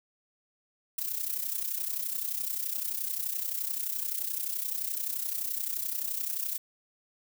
violet noise with amplitude modulation, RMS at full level -30 dBFS, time 0.98-6.58 s, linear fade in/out 5 ms, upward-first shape sine, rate 31.6 Hz, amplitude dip 70%, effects none

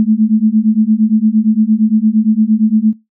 sine beating tone pair, 212.7 / 221.4 Hz, G#3 / A3, +42 / +11 cents, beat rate 8.7 Hz, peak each -11 dBFS, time 0-2.93 s, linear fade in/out 0 ms, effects noise-tail reverb RT60 0.2 s tail -22 dB re dry

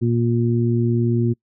harmonic tone, 117.8 Hz, A#2, 19 cents sharp, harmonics 1 / 2 / 3, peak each -18 / -21 / -23 dBFS, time 0.01-1.34 s, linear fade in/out 20 ms, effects noise-tail reverb RT60 0.1 s tail -26 dB re dry

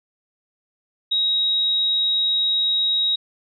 sine tone, 3803 Hz, A#7, 34 cents sharp, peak -17 dBFS, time 1.11-3.16 s, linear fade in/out 10 ms, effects none

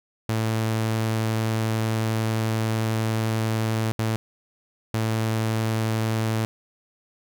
sawtooth tone bursts at uneven times, 111.1 Hz, A2, 17 cents sharp, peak -18 dBFS, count 3, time 0.29-3.92 / 3.99-4.16 / 4.94-6.45 s, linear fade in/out 0 ms, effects none

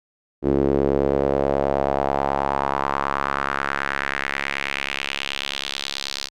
sawtooth tone with band-pass filter sweep, 69.3 Hz, C#2, in tune, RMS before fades -23 dBFS, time 0.42-6.3 s, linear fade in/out 50 ms, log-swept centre 350 to 4600 Hz, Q 2.6, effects none

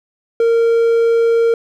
triangle tone, 461.6 Hz, A#4, 17 cents flat, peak -8 dBFS, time 0.4-1.54 s, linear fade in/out 2 ms, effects none

